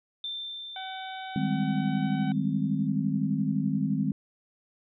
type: tone with exponential decay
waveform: sine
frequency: 3568 Hz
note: A7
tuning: 23 cents sharp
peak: -31 dBFS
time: 0.24-2.87 s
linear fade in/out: 2 ms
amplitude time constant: 570 ms
type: harmonic tone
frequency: 758 Hz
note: F#5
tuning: 42 cents sharp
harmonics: 1 / 2 / 3 / 4 / 5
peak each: -37 / -43 / -47 / -49 / -51 dBFS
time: 0.76-2.32 s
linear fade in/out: 2 ms
type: chord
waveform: sine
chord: Ab major seventh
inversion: second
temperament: equal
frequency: 155.56 / 196 / 207.7 / 261.6 Hz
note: Eb3 / G3 / Ab3 / C4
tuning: 0 / 0 / 0 / 0 cents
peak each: -30 dBFS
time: 1.36-4.12 s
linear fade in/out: 2 ms
effects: none